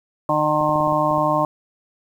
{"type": "harmonic tone", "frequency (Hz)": 152, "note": "D#3", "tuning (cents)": -40, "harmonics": [1, 2, 4, 5, 6, 7], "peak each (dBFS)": [-27, -25, -21, -26, -23, -21], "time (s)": [0.29, 1.45], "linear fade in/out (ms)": 2}
{"type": "clicks", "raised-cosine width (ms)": 2, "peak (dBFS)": -21, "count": 8, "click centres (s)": [0.611, 0.693, 0.758, 0.806, 0.874, 0.924, 1.111, 1.181]}
{"effects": ["8-bit"]}